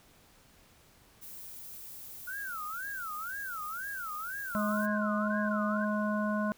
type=noise; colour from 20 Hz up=violet; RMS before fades=-46 dBFS; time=1.21-4.87 s; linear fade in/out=20 ms
type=tone with vibrato; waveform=sine; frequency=1417 Hz; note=F6; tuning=25 cents sharp; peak=-36 dBFS; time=2.27-5.85 s; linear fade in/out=10 ms; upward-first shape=sine; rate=2 Hz; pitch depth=260 cents each way
type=harmonic tone; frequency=210.5 Hz; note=G#3; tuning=24 cents sharp; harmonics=1 / 3 / 5 / 7; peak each=-30 / -35 / -37 / -38 dBFS; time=4.55-6.52 s; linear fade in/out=0 ms
effects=pink hiss -61 dBFS RMS until 6.57 s